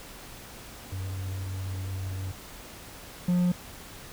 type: tone pair in turn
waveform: triangle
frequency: 94.7 / 178.05 Hz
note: F#2 / F3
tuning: +41 / +34 cents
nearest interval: major seventh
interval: 1093 cents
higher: second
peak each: -29 / -19 dBFS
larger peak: second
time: 0.92-2.32 / 3.28-3.52 s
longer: first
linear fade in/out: 5 ms
effects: pink hiss -45 dBFS RMS until 4.12 s